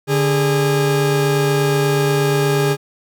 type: tone pair together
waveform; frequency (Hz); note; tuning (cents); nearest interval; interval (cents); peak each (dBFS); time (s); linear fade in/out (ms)
40% pulse; 145.92 / 409.4; D3 / G#4; -11 / -25; octave + tritone; 1786; -16; 0.07-2.77; 50
effects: none